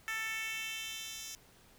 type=tone with high-pass filter sweep; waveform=10% pulse; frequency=442.9 Hz; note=A4; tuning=11 cents sharp; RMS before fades=-40 dBFS; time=0.08-1.35 s; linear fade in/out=0 ms; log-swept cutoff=1700 to 4700 Hz; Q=2.3; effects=pink hiss -62 dBFS RMS until 1.78 s